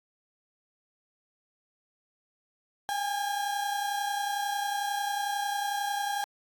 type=tone pair together; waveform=35% pulse; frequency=806 / 837.1 Hz; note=G5 / G#5; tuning=+48 / +13 cents; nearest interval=minor second; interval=65 cents; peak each=-28 / -34 dBFS; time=2.89-6.24 s; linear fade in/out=0 ms; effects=AAC 64 kbps